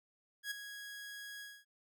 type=tone with ADSR envelope; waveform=sawtooth; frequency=1657 Hz; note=G#6; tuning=4 cents flat; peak=-32 dBFS; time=0.43-1.65 s; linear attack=81 ms; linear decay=10 ms; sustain=-10 dB; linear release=240 ms; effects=none